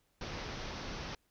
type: low-pass noise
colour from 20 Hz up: pink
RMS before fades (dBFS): -42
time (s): 0.21-1.15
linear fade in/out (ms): 2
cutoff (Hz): 6000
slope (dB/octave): 96
effects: pink hiss -75 dBFS RMS until 1.3 s